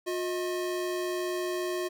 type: tone pair together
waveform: square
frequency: 358.9 / 629.6 Hz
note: F4 / D#5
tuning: +47 / +20 cents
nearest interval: minor seventh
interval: 973 cents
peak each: -31 / -37 dBFS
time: 0.06-1.89 s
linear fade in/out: 20 ms
effects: none